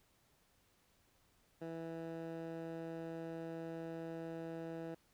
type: tone with band-pass filter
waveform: 15% pulse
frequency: 164.4 Hz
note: E3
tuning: 4 cents flat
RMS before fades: -45 dBFS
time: 1.61-4.95 s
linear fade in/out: 10 ms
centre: 420 Hz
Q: 0.63
effects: pink hiss -73 dBFS RMS until 5.13 s